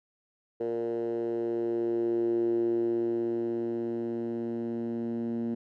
10% pulse tone with band-pass filter sweep, 116.54 Hz, A#2, in tune, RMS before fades -30 dBFS, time 0.6-5.55 s, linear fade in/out 10 ms, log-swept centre 420 to 260 Hz, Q 7, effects none

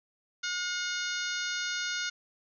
harmonic tone, 720 Hz, F#5, 47 cents flat, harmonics 2 / 3 / 4 / 5 / 6 / 7 / 8 / 9, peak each -34 / -41 / -41 / -39 / -40 / -42 / -43 / -41 dBFS, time 0.43-2.1 s, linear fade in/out 10 ms, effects none

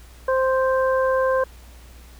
harmonic tone, 523.3 Hz, C5, in tune, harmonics 1 / 2 / 3, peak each -18 / -24 / -28 dBFS, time 0.28-1.44 s, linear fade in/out 5 ms, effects added 60 Hz sine -43 dBFS peak until 2.19 s + pink hiss -50 dBFS RMS until 2.19 s

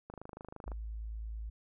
click train, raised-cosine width 1 ms, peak -31 dBFS, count 17, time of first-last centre 0.1-0.718 s, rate 25.9 Hz
sine tone, 54.6 Hz, A1, 13 cents flat, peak -38 dBFS, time 0.66-1.5 s, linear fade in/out 10 ms
effects none

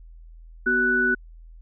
sine tone cluster, 245.7 / 375.6 / 1484 Hz, B3 / F#4 / F#6, -9 / +26 / +5 cents, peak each -27 / -27 / -19 dBFS, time 0.66-1.15 s, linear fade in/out 10 ms, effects added 41 Hz sine -42 dBFS peak until 1.61 s

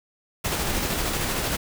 pink noise with tremolo, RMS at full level -25 dBFS, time 0.44-1.57 s, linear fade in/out 10 ms, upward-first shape square, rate 13 Hz, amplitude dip 25%, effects none

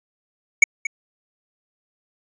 square tone with echo, 2233 Hz, C#7, 12 cents sharp, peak -7 dBFS, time 0.62-0.64 s, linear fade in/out 5 ms, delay 230 ms, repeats 1, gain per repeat -14 dB, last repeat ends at 0.87 s, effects resampled to 16000 Hz

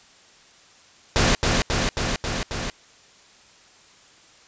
pink noise with echo, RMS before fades -18 dBFS, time 1.16-1.35 s, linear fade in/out 0 ms, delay 270 ms, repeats 5, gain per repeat -2 dB, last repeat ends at 2.7 s, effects white hiss -52 dBFS RMS until 4.47 s + resampled to 16000 Hz

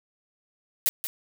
blue noise with echo, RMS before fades -22 dBFS, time 0.86-0.89 s, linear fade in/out 0 ms, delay 180 ms, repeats 1, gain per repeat -9 dB, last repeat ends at 1.07 s, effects none

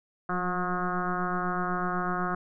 sine tone with frequency modulation, 720 Hz, F#5, 47 cents flat, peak -26 dBFS, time 0.29-2.35 s, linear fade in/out 5 ms, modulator 181 Hz, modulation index 4.1, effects none

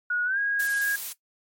sine tone with pitch glide, 1453 to 1640.4 Hz, F#6 to G#6, -32 to -22 cents, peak -23 dBFS, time 0.1-0.96 s, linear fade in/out 5 ms, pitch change +210 cents, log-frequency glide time 0.25-0.39 s
blue noise, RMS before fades -33 dBFS, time 0.59-1.13 s, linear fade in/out 10 ms
effects noise-tail reverb RT60 0.1 s tail -17 dB re dry + MP3 64 kbps

